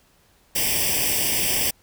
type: noise with comb filter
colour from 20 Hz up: white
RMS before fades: -22 dBFS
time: 0.55-1.71 s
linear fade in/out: 10 ms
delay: 0.37 ms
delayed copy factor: +0.95
effects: pink hiss -59 dBFS RMS until 1.82 s